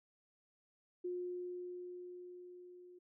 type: tone with level ramp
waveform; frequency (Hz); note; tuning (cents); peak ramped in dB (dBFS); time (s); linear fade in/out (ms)
sine; 357.9; F4; +42; -37 to -55; 1.04-2.99; 10
effects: none